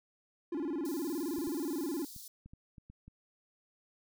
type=tone with vibrato; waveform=triangle; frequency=311.1 Hz; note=D#4; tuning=in tune; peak=-31 dBFS; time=0.52-2.05 s; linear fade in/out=5 ms; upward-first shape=square; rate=19 Hz; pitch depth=180 cents each way
type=high-pass noise; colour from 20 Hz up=white; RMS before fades=-49 dBFS; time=0.85-2.28 s; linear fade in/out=2 ms; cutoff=3800 Hz; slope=48 dB/octave
type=clicks; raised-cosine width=5 ms; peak=-39 dBFS; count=8; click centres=1.383 / 1.475 / 2.163 / 2.46 / 2.535 / 2.782 / 2.9 / 3.08 s
effects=none